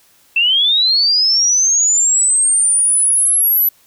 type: linear sweep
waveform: sine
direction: up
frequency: 2644 to 11990 Hz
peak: -10 dBFS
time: 0.36-3.69 s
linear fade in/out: 5 ms
effects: white hiss -52 dBFS RMS until 3.86 s

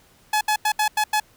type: tone bursts at uneven times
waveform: sawtooth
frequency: 851 Hz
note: G#5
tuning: 42 cents sharp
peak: -14 dBFS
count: 6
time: 0.33-0.41 / 0.48-0.56 / 0.65-0.72 / 0.79-0.88 / 0.97-1.04 / 1.13-1.2 s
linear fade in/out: 5 ms
effects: pink hiss -56 dBFS RMS until 1.36 s

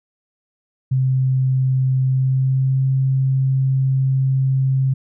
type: tone with pitch glide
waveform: sine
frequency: 130.81 to 133.1 Hz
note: C3 to C3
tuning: 0 to +30 cents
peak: -14 dBFS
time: 0.91-4.94 s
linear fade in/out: 10 ms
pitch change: +30 cents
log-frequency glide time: 2.03-2.85 s
effects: none

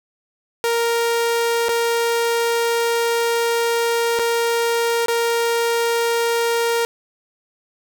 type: tone with dropouts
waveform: sawtooth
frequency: 466.2 Hz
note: A#4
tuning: in tune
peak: -13 dBFS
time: 0.64-6.85 s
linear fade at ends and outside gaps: 0 ms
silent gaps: 1.685-1.691 / 4.189-4.195 / 5.06-5.083 s
effects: none

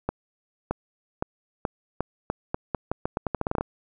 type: accelerating click train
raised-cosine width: 1 ms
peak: -11 dBFS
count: 19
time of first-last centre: 0.09-3.61 s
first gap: 620 ms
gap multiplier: 0.83
effects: none

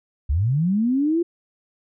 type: linear sweep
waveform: sine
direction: up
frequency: 61.74 to 350 Hz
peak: -17 dBFS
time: 0.29-1.23 s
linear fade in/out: 10 ms
effects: none

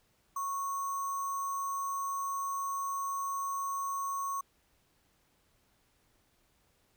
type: tone with sample-and-hold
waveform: sine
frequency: 1103 Hz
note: C#6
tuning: 9 cents flat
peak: -32 dBFS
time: 0.36-4.41 s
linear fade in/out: 5 ms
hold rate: 7350 Hz
effects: pink hiss -71 dBFS RMS until 6.96 s

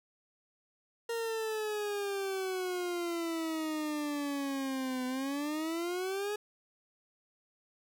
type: exponential two-way sweep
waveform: 40% pulse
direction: down then up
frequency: 466.2 to 252.5 to 423.1 Hz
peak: -32 dBFS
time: 1.09-6.36 s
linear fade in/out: 5 ms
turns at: 5.06 s
effects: none

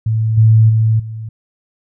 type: tone with level steps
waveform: sine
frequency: 110.8 Hz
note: A2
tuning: 13 cents sharp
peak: -12 / -5 / -9 / -23 dBFS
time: 0.06-1.29 s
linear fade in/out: 5 ms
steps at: 0.37 / 0.69 / 0.99 s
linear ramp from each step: 10 ms
effects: none

